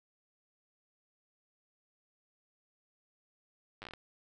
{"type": "slowing click train", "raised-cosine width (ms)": 0.3, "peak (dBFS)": -29, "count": 8, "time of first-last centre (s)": [3.82, 3.936], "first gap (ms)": 9, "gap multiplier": 1.2, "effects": []}